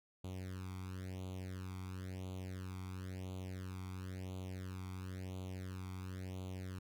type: tone with flanger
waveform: sawtooth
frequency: 93 Hz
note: F#2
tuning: 9 cents sharp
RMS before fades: -45 dBFS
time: 0.24-6.79 s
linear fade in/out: 5 ms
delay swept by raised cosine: 0.28 to 0.88 ms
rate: 0.97 Hz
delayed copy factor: +0.95
effects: none